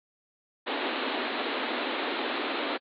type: band-pass noise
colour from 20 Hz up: pink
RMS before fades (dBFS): -31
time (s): 0.66-2.78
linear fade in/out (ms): 20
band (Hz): 240 to 4100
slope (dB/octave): 96
effects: AAC 48 kbps